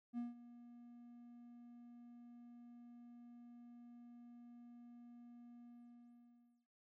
triangle tone with ADSR envelope, 239.2 Hz, A#3, 45 cents sharp, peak -37 dBFS, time 0.13-6.67 s, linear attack 49 ms, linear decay 160 ms, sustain -17 dB, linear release 1000 ms, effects none

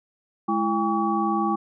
sine tone cluster, 212 / 333.3 / 803 / 1135 Hz, G#3 / E4 / G5 / C#6, +36 / +19 / +41 / +41 cents, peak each -26 dBFS, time 0.48-1.56 s, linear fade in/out 10 ms, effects none

